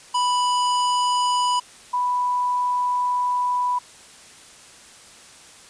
square / sine tone pair in turn, 987.8 / 987.8 Hz, B5 / B5, 0 / 0 cents, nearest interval unison, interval 0 cents, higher neither, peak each -19 dBFS, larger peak neither, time 0.14-1.6 / 1.93-3.79 s, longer second, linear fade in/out 10 ms, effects white hiss -46 dBFS RMS until 5.69 s + resampled to 22050 Hz

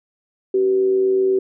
sine tone with amplitude modulation, 381.9 Hz, G4, 45 cents flat, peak -12 dBFS, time 0.54-1.39 s, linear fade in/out 5 ms, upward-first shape sine, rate 108 Hz, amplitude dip 40%, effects none

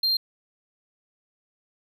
triangle tone, 4186 Hz, C8, in tune, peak -19 dBFS, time 0.03-0.17 s, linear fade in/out 5 ms, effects none

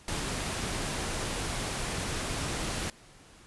pink noise, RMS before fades -33 dBFS, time 0.08-2.9 s, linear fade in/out 2 ms, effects pink hiss -55 dBFS RMS until 3.46 s + resampled to 24000 Hz

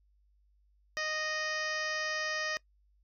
harmonic tone with a mistuned harmonic, 620 Hz, D#5, 6 cents flat, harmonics 1 / 2 / 3 / 4 / 5 / 6 / 7 / 8 / 9 / 10, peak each -40 / -41 / -35 / -43 / -47 / -49 / -49 / -43 / -45 / -50 dBFS, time 0.97-2.57 s, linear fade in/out 0 ms, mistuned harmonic 5, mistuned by -28 cents, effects noise-tail reverb RT60 0.1 s tail -21 dB re dry + added 50 Hz sine -65 dBFS peak until 3.03 s

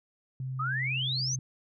sine tone, 130.6 Hz, C3, 3 cents flat, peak -32 dBFS, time 0.4-1.39 s, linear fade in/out 2 ms
sine exponential sweep, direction up, 1202 to 6450 Hz, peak -29 dBFS, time 0.59-1.36 s, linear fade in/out 10 ms
effects none

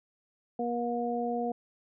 harmonic tone, 238.7 Hz, A#3, 41 cents sharp, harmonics 1 / 2 / 3, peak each -33 / -33 / -33 dBFS, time 0.59-1.52 s, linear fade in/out 5 ms, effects none

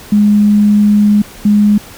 sine tone pair in turn, 207.7 / 207.7 Hz, G#3 / G#3, 0 / 0 cents, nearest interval unison, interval 0 cents, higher neither, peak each -5 dBFS, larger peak neither, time 0.12-1.22 / 1.45-1.78 s, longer first, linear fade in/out 5 ms, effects pink hiss -34 dBFS RMS until 1.97 s

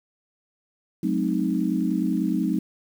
sine chord, F# diminished seventh, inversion none, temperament equal with one note detuned, 185 / 215.3 / 261.6 / 311.1 Hz, F#3 / A3 / C4 / Eb4, 0 / -37 / 0 / 0 cents, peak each -26 / -27 / -27 / -26 dBFS, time 1.03-2.59 s, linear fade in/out 5 ms, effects 8-bit

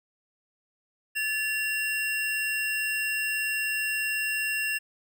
square tone pair together, 1731.8 / 2749 Hz, A6 / F7, -28 / -28 cents, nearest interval minor sixth, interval 800 cents, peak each -31 / -29 dBFS, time 1.15-4.79 s, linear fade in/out 20 ms, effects none

